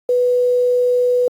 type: tone with quantisation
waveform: sine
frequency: 493.9 Hz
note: B4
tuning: in tune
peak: -12 dBFS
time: 0.09-1.28 s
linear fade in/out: 2 ms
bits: 7
effects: AAC 64 kbps